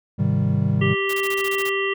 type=chord; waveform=triangle; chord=Ab major seventh; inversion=none; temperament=equal; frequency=103.83 / 130.81 / 155.56 / 196 Hz; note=Ab2 / C3 / Eb3 / G3; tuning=0 / 0 / 0 / 0 cents; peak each=-21 dBFS; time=0.18-0.95 s; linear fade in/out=20 ms
type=harmonic tone; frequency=392 Hz; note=G4; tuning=in tune; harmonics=1 / 3 / 5 / 7 / 8; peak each=-23 / -29 / -26 / -27 / -34 dBFS; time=0.81-1.94 s; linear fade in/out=10 ms
type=noise bursts; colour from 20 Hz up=white; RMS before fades=-33 dBFS; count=9; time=1.09-1.695 s; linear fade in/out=5 ms; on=45 ms; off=25 ms
effects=none